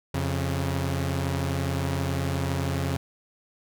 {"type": "tone pair together", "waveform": "sawtooth", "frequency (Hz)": [87.31, 136.96], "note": ["F2", "C#3"], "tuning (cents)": [0, -20], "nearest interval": "minor sixth", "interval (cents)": 780, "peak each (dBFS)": -24, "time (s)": [0.14, 2.97], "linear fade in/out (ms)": 5, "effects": []}